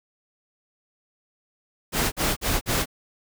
pink noise bursts, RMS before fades -23 dBFS, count 4, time 1.92-2.858 s, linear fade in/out 50 ms, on 200 ms, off 46 ms, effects none

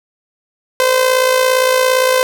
sawtooth tone with amplitude modulation, 514 Hz, C5, 31 cents flat, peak -4 dBFS, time 0.8-2.23 s, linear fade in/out 0 ms, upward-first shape sine, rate 57.5 Hz, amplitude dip 55%, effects none

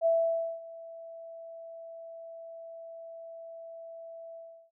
sine tone with ADSR envelope, 662 Hz, E5, 7 cents sharp, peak -21 dBFS, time 0.01-4.71 s, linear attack 47 ms, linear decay 540 ms, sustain -21 dB, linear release 350 ms, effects none

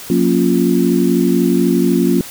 sine chord, Gb major seventh, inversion none, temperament equal with one note detuned, 180.88 / 233.1 / 277.2 / 349.2 Hz, Gb3 / Bb3 / Db4 / F4, -39 / 0 / 0 / 0 cents, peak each -16 dBFS, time 0.1-2.21 s, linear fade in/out 2 ms, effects white hiss -32 dBFS RMS until 2.3 s

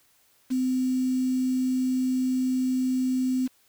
sine tone with quantisation, 256.7 Hz, C4, 33 cents flat, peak -22 dBFS, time 0.5-3.48 s, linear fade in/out 20 ms, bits 7, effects white hiss -63 dBFS RMS until 3.68 s

